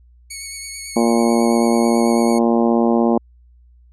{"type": "tone with vibrato", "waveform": "5% pulse", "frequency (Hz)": 2217, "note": "C#7", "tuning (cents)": 0, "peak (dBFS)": -18, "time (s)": [0.3, 2.39], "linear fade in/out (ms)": 10, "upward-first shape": "triangle", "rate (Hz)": 9.1, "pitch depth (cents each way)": 26}
{"type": "harmonic tone", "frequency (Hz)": 116.54, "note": "A#2", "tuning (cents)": 0, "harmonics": [2, 3, 4, 5, 6, 7, 8, 9], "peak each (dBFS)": [-15, -19, -22, -23, -25, -25, -31, -31], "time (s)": [0.96, 3.18], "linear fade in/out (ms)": 5}
{"effects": ["added 60 Hz sine -46 dBFS peak until 3.92 s", "resampled to 24000 Hz"]}